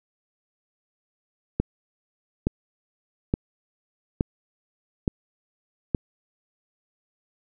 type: click train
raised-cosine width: 3 ms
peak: -8 dBFS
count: 6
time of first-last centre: 1.6-5.948 s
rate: 1.15 Hz
effects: none